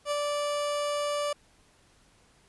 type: tone with ADSR envelope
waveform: 30% pulse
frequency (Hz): 584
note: D5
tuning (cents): -10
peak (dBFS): -23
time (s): 0.05-1.33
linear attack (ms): 63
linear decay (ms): 20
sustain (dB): -2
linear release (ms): 5
effects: pink hiss -62 dBFS RMS until 2.48 s + resampled to 24000 Hz